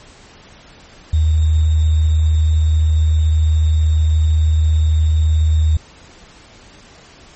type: tone with sample-and-hold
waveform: sine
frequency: 78.4 Hz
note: D#2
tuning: 14 cents sharp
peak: -10 dBFS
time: 1.13-5.77 s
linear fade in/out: 5 ms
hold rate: 3675 Hz
effects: pink hiss -43 dBFS RMS until 7.35 s + MP3 32 kbps